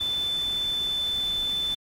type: tone in noise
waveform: sine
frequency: 3520 Hz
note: A7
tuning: in tune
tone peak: -24 dBFS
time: 0-1.75 s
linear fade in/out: 10 ms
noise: pink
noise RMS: -41 dBFS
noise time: 0-1.75 s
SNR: +14 dB
effects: MP3 64 kbps